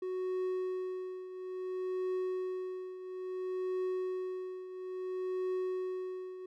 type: tone with tremolo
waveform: triangle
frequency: 370 Hz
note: F#4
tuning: in tune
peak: -29 dBFS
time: 0.02-6.46 s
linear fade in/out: 5 ms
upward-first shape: triangle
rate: 0.59 Hz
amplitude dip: 75%
effects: none